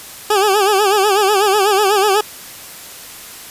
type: tone with vibrato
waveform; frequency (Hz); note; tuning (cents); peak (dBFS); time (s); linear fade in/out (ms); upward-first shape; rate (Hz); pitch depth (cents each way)
20% pulse; 403.7; G#4; -49; -6; 0.3-2.21; 5; sine; 8.1; 110
effects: white hiss -34 dBFS RMS until 3.5 s + resampled to 32000 Hz